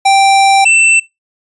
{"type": "tone pair in turn", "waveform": "square", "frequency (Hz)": [784, 2675], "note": ["G5", "E7"], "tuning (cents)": [0, 25], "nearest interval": "octave + major sixth", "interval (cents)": 2125, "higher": "second", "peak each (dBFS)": [-6, -6], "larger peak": "neither", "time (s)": [[0.05, 0.65], [0.65, 1]], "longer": "first", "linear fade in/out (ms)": 10, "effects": ["noise-tail reverb RT60 0.2 s tail -22 dB re dry", "resampled to 24000 Hz"]}